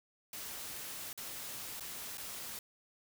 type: noise with dropouts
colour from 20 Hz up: white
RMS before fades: -44 dBFS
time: 0.33-2.59 s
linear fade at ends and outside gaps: 2 ms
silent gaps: 1.13-1.176 / 1.798-1.806 / 2.173-2.18 s
effects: none